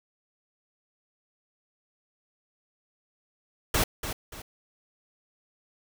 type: noise with echo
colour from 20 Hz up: pink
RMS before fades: -24 dBFS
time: 3.74-3.84 s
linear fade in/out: 5 ms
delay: 290 ms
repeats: 2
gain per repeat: -9 dB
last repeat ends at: 4.42 s
effects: none